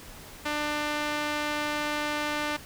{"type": "tone with band-pass filter", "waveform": "sawtooth", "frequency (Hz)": 297.8, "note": "D4", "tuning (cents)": 24, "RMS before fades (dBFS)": -30, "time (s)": [0.45, 2.57], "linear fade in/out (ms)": 10, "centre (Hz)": 2000, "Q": 0.63, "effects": ["pink hiss -46 dBFS RMS until 2.65 s"]}